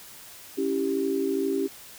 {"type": "chord", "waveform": "sine", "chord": "C# diminished", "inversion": "none", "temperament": "equal", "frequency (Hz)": [277.2, 329.6, 392], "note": ["C#4", "E4", "G4"], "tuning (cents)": [0, 0, 0], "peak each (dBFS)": [-28, -31, -26], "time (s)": [0.57, 1.68], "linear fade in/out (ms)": 20, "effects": ["white hiss -46 dBFS RMS until 1.98 s"]}